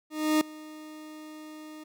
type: tone with ADSR envelope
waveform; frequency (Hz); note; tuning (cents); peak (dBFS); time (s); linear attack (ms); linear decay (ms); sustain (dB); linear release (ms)
40% pulse; 308.1; D#4; -17; -19; 0.1-1.84; 310; 3; -22; 10
effects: none